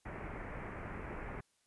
pink low-pass noise, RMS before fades -44 dBFS, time 0.05-1.41 s, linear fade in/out 10 ms, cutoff 2300 Hz, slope 48 dB/octave, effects white hiss -75 dBFS RMS until 1.66 s + resampled to 24000 Hz

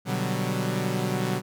sawtooth chord, G major seventh, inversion first, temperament equal, 123.47 / 146.83 / 185 / 196 Hz, B2 / D3 / F#3 / G3, 0 / 0 / 0 / 0 cents, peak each -26 / -28 / -25 / -29 dBFS, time 0.05-1.42 s, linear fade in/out 50 ms, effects none

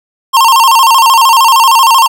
square tone with vibrato, 987.8 Hz, B5, in tune, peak -4 dBFS, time 0.33-2.08 s, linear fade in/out 20 ms, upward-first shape square, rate 13 Hz, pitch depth 130 cents each way, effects none

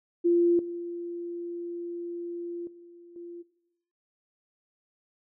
sine tone with level steps, 345.1 Hz, F4, 21 cents flat, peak -19 / -33 / -48 / -39 dBFS, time 0.24-3.43 s, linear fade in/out 20 ms, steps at 0.59 / 2.67 / 3.16 s, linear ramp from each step 2 ms, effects noise-tail reverb RT60 0.9 s tail -18 dB re dry

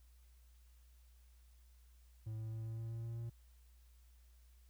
triangle tone with pitch steps, 110 / 110.89 / 111.79 / 112.7 / 113.62 / 114.54 / 115.47 / 116.41 Hz, A2 / A2 / A2 / A2 / A#2 / A#2 / A#2 / A#2, 0 / +14 / +28 / +42 / -44 / -30 / -16 / -2 cents, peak -39 dBFS, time 2.26-3.3 s, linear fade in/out 10 ms, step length 130 ms, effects added 60 Hz sine -61 dBFS peak until 4.69 s + white hiss -75 dBFS RMS until 4.69 s

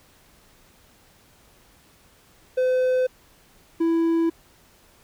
triangle tone pair in turn, 510 / 331 Hz, C5 / E4, -44 / +7 cents, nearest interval perfect fifth, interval 749 cents, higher first, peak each -16 / -16 dBFS, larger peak neither, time 2.57-3.07 / 3.8-4.3 s, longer neither, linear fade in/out 10 ms, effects pink hiss -56 dBFS RMS until 5.03 s

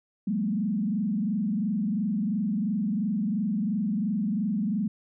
sine tone with frequency modulation, 207.7 Hz, G#3, in tune, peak -24 dBFS, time 0.27-4.88 s, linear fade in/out 5 ms, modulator 22.9 Hz, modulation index 1.2, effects none

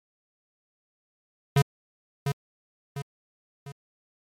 square tone with echo, 140.3 Hz, C#3, 21 cents sharp, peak -17 dBFS, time 1.56-1.62 s, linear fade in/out 5 ms, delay 700 ms, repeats 3, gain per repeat -7 dB, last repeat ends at 3.72 s, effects MP3 64 kbps

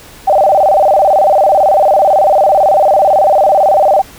sine tone with vibrato, 682 Hz, F5, 41 cents flat, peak -5 dBFS, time 0.27-4.02 s, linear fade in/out 10 ms, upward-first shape square, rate 18 Hz, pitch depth 220 cents each way, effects pink hiss -36 dBFS RMS until 4.18 s

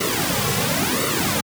pink noise with flanger, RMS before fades -21 dBFS, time 0-1.41 s, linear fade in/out 10 ms, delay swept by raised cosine 1.2 to 3.3 ms, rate 0.96 Hz, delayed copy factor -0.85, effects high-pass 100 Hz 12 dB/octave

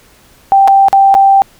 sine tone with dropouts, 784 Hz, G5, in tune, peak -3 dBFS, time 0.52-1.42 s, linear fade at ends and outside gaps 0 ms, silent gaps 0.676-0.681 / 0.884-0.929 / 1.142-1.15 s, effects pink hiss -45 dBFS RMS until 1.59 s

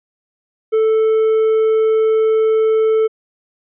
triangle tone, 440 Hz, A4, in tune, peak -9 dBFS, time 0.72-3.08 s, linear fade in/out 20 ms, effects resampled to 8000 Hz

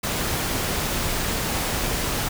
pink noise, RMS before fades -25 dBFS, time 0.03-2.29 s, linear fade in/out 10 ms, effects none

